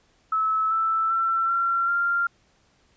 sine tone with pitch steps, 1300 / 1322 / 1344.3 / 1367 / 1390.1 Hz, E6 / E6 / E6 / F6 / F6, -24 / +5 / +34 / -37 / -8 cents, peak -20 dBFS, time 0.32-2.27 s, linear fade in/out 5 ms, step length 390 ms, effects pink hiss -63 dBFS RMS until 2.96 s + resampled to 16000 Hz

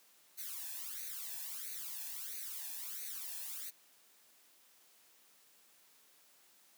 blue noise with flanger, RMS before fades -44 dBFS, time 0.37-3.71 s, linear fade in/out 20 ms, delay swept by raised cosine 0.47 to 1.19 ms, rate 1.5 Hz, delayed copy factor +1, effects white hiss -66 dBFS RMS until 6.77 s + high-pass 200 Hz 12 dB/octave

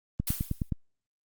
click train, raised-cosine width 5 ms, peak -16 dBFS, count 6, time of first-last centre 0.2-0.722 s, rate 9.57 Hz
blue noise with exponential decay, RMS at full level -28 dBFS, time 0.27-0.7 s, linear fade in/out 5 ms, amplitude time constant 93 ms
effects Opus 24 kbps

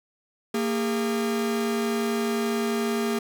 45% pulse tone pair together, 229.4 / 407.3 Hz, A#3 / G#4, -28 / -34 cents, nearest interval minor seventh, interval 994 cents, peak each -26 / -27 dBFS, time 0.54-3.19 s, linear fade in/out 5 ms, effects none

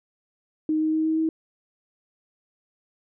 sine tone with pitch steps, 311.1 / 313.3 / 315.4 / 317.6 / 319.8 Hz, D#4 / D#4 / D#4 / D#4 / D#4, 0 / +12 / +24 / +36 / +48 cents, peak -20 dBFS, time 0.69-1.29 s, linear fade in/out 2 ms, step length 120 ms, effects none

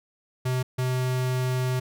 square tone pair in turn, 127.7 / 127.7 Hz, C3 / C3, -42 / -42 cents, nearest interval unison, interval 0 cents, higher neither, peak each -24 dBFS, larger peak neither, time 0.45-0.63 / 0.78-1.8 s, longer second, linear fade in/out 10 ms, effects none

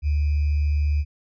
sine tone with sample-and-hold, 73.8 Hz, D2, 9 cents sharp, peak -18 dBFS, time 0.02-1.05 s, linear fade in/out 50 ms, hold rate 2450 Hz, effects resampled to 11025 Hz

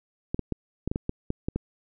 clicks, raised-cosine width 3 ms, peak -14 dBFS, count 10, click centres 0.345 / 0.393 / 0.523 / 0.876 / 0.915 / 0.959 / 1.094 / 1.304 / 1.485 / 1.56 s, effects none

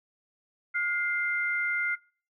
sine tone pair together, 1427.5 / 2089 Hz, F6 / C7, +37 / -3 cents, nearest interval perfect fifth, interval 660 cents, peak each -28 / -28 dBFS, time 0.74-1.96 s, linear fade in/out 20 ms, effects noise-tail reverb RT60 0.4 s tail -23 dB re dry

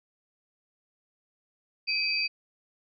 sine tone cluster, 2366 / 2528 / 4658 Hz, D7 / D#7 / D8, +12 / +27 / -15 cents, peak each -36 / -29 / -28 dBFS, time 1.87-2.28 s, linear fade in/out 20 ms, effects none

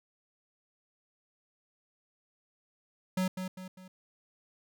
square tone with echo, 185.6 Hz, F#3, 6 cents sharp, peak -28 dBFS, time 3.17-3.28 s, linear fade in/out 5 ms, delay 200 ms, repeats 3, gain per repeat -7 dB, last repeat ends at 3.88 s, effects none

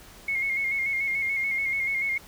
sine tone with vibrato, 2162 Hz, C#7, 44 cents flat, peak -24 dBFS, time 0.28-2.18 s, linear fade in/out 5 ms, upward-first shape square, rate 6.9 Hz, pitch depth 32 cents each way, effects pink hiss -49 dBFS RMS until 2.27 s

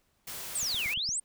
white noise, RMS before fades -40 dBFS, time 0.27-0.94 s, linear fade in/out 5 ms
sine exponential two-way sweep, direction down then up, 9060 to 2042 to 9060 Hz, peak -29 dBFS, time 0.55-1.2 s, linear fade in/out 5 ms, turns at 0.88 s
click train, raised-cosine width 5 ms, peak -34 dBFS, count 5, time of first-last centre 0.63-1.09 s, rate 8.69 Hz
effects pink hiss -72 dBFS RMS until 1.24 s

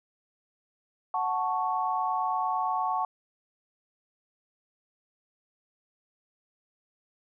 sine chord, F# minor, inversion none, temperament equal, 740 / 880 / 1108.7 Hz, F#5 / A5 / C#6, 0 / 0 / 0 cents, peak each -30 dBFS, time 1.14-3.05 s, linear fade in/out 2 ms, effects none

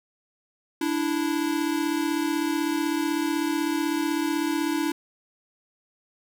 square tone pair together, 293.6 / 329.6 Hz, D4 / E4, 0 / 0 cents, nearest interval major second, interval 200 cents, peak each -27 dBFS, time 0.81-4.92 s, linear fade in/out 5 ms, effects none

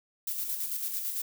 violet noise with tremolo, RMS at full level -32 dBFS, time 0.27-1.22 s, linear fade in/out 5 ms, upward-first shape square, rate 9 Hz, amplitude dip 40%, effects none

